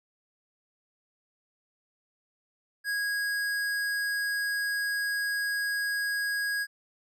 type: tone with hard clipping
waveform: sine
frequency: 1650 Hz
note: G#6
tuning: 12 cents flat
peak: -29 dBFS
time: 2.84-6.67 s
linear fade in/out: 50 ms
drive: 15 dB
effects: none